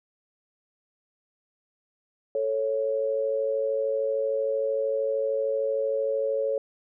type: tone pair together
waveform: sine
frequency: 440 / 553.1 Hz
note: A4 / C#5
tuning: 0 / -4 cents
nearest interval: major third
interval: 396 cents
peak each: -28 / -25 dBFS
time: 2.35-6.58 s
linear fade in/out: 2 ms
effects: none